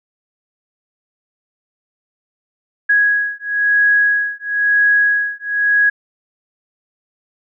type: beating tone pair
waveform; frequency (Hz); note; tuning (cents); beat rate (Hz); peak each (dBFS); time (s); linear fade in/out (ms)
sine; 1661.2 / 1662.2; G#6 / G#6; 0 / +1; 1; -15; 2.89-5.9; 10
effects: none